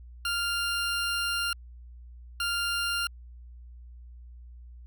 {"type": "tone bursts at uneven times", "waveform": "20% pulse", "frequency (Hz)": 1396.9, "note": "F6", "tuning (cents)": 0, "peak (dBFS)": -22, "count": 2, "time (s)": [[0.25, 1.53], [2.4, 3.07]], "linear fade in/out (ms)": 2, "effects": ["added 60 Hz sine -44 dBFS peak until 4.86 s"]}